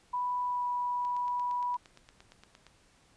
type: tone with pitch glide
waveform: sine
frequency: 987.8 to 979.8 Hz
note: B5 to B5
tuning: 0 to -14 cents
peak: -29 dBFS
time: 0.13-1.77 s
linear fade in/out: 10 ms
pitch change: -14 cents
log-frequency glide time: 0.44-0.65 s
type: click train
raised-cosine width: 0.2 ms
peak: -34 dBFS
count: 15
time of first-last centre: 1.05-2.667 s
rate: 8.66 Hz
effects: pink hiss -64 dBFS RMS until 3.16 s + resampled to 22050 Hz